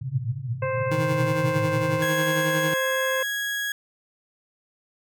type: band-pass noise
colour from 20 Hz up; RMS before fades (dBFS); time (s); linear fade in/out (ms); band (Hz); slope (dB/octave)
pink; -29; 0.01-2.05; 10; 110 to 140; 96
type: harmonic tone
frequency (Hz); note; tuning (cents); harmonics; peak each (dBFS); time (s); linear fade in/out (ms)
524; C5; +2; 1 / 2 / 3 / 4 / 5; -25 / -31 / -35 / -37 / -39; 0.62-3.23; 5
type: tone with tremolo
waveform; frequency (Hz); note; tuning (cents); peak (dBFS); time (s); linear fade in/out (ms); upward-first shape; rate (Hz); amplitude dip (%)
25% pulse; 157.8; D#3; +25; -20; 0.91-2.74; 5; sine; 11; 50
type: tone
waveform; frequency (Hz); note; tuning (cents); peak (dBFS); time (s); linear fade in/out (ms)
35% pulse; 1658; G#6; -3; -24; 2.02-3.72; 2
effects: none